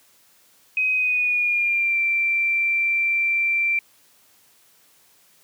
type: tone with pitch glide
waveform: sine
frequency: 2521 to 2352 Hz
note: D#7 to D7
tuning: +22 to +2 cents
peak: -18 dBFS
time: 0.77-3.79 s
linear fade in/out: 2 ms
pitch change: -120 cents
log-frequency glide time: 0.93-1.98 s
effects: white hiss -57 dBFS RMS until 5.43 s + high-pass 80 Hz 12 dB/octave